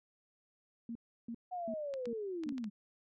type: tone bursts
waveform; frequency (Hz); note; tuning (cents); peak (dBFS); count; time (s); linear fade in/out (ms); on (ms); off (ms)
sine; 232.2; A#3; -7; -39; 5; 0.89-2.525; 2; 63; 330
type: linear sweep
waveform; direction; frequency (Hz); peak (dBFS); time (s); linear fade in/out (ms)
sine; down; 740 to 196; -37; 1.51-2.7; 20
type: clicks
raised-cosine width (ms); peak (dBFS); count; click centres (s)
0.2; -32; 6; 1.939 / 2.056 / 2.436 / 2.491 / 2.581 / 2.642
effects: none